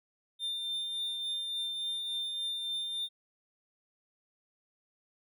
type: tone with tremolo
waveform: triangle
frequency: 3601 Hz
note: A7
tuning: 39 cents sharp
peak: -30 dBFS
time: 0.39-3.09 s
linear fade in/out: 50 ms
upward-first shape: triangle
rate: 3.5 Hz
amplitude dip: 35%
effects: none